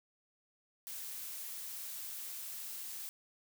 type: noise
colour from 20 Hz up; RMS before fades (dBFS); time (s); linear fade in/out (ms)
blue; -44; 0.87-3.09; 0
effects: none